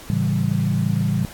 sine chord, A dominant seventh, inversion none, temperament equal, 110 / 138.59 / 164.81 / 196 Hz, A2 / C#3 / E3 / G3, 0 / 0 / 0 / 0 cents, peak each -23 dBFS, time 0.1-1.25 s, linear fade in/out 0 ms, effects pink hiss -40 dBFS RMS until 1.33 s + AAC 64 kbps

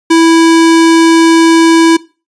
square tone, 329 Hz, E4, 3 cents flat, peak -4 dBFS, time 0.1-1.97 s, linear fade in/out 10 ms, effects noise-tail reverb RT60 0.3 s tail -19 dB re dry + resampled to 22050 Hz

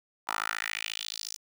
10% pulse tone with high-pass filter sweep, 54.1 Hz, A1, 29 cents flat, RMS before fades -35 dBFS, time 0.27-1.37 s, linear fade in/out 20 ms, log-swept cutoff 1000 to 6000 Hz, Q 3, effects none

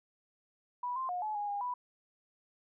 sine tone with pitch steps, 982 / 1047 / 719 / 856 / 825 / 812 / 987 Hz, B5 / C6 / F#5 / A5 / G#5 / G#5 / B5, -10 / +1 / -50 / -48 / -12 / -39 / -1 cents, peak -33 dBFS, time 0.83-1.74 s, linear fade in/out 5 ms, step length 130 ms, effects none

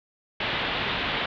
white low-pass noise, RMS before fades -28 dBFS, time 0.4-1.26 s, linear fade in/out 5 ms, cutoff 3700 Hz, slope 48 dB/octave, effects none

